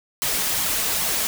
white noise with flanger, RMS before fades -23 dBFS, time 0.22-1.27 s, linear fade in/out 0 ms, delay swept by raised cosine 0.92 to 4.72 ms, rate 2.5 Hz, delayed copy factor +0.5, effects none

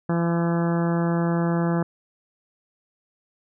harmonic tone with a mistuned harmonic, 169.5 Hz, E3, 49 cents sharp, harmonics 1 / 2 / 3 / 4 / 5 / 6 / 7 / 8 / 9 / 10, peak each -21 / -27 / -31 / -33 / -35 / -37 / -38 / -39 / -40 / -41 dBFS, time 0.09-1.83 s, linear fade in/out 5 ms, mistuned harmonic 8, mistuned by -26 cents, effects none

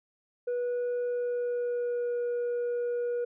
sine tone with pitch glide, 487.5 to 481.6 Hz, B4 to B4, -23 to -44 cents, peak -25 dBFS, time 0.47-3.25 s, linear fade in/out 10 ms, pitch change -21 cents, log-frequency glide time 1.04-2.18 s, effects tanh soft clip ceiling -27 dBFS

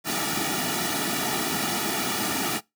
pink noise with comb filter, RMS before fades -26 dBFS, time 0.04-2.61 s, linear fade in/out 50 ms, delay 1.9 ms, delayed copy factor -0.8, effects noise-tail reverb RT60 0.2 s tail -23 dB re dry + high-pass 200 Hz 12 dB/octave

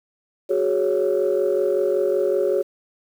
sine chord, F# suspended second, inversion none, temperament equal, 370 / 415.3 / 554.4 Hz, F#4 / G#4 / C#5, 0 / 0 / 0 cents, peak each -21 dBFS, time 0.49-2.63 s, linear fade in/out 20 ms, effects tanh soft clip ceiling -11 dBFS + 8-bit

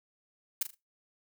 blue noise with echo, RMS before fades -28 dBFS, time 0.61-0.63 s, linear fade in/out 5 ms, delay 39 ms, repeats 3, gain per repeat -10 dB, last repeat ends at 0.747 s, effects noise-tail reverb RT60 0.2 s tail -18 dB re dry

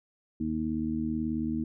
harmonic tone, 78.4 Hz, D#2, 14 cents sharp, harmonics 1 / 2 / 3 / 4, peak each -39 / -39 / -30 / -33 dBFS, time 0.4-1.64 s, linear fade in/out 5 ms, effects none

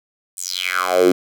10% pulse tone with high-pass filter sweep, 91.4 Hz, F#2, 21 cents flat, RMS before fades -18 dBFS, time 0.37-1.12 s, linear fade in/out 5 ms, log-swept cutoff 9000 to 280 Hz, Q 5.3, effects none

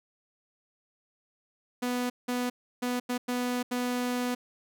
sawtooth tone bursts at uneven times, 246.9 Hz, B3, in tune, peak -24 dBFS, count 6, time 1.82-2.1 / 2.28-2.5 / 2.82-3 / 3.09-3.18 / 3.28-3.63 / 3.71-4.35 s, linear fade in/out 10 ms, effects none

